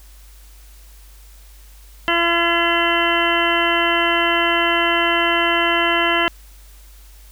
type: harmonic tone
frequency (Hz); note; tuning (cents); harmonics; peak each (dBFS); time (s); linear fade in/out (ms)
340; F4; -46; 1 / 2 / 3 / 4 / 5 / 6 / 8 / 9; -23 / -23 / -23 / -23 / -23 / -23 / -23 / -23; 2.08-6.28; 0
effects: added 50 Hz sine -41 dBFS peak until 7.31 s + white hiss -50 dBFS RMS until 7.31 s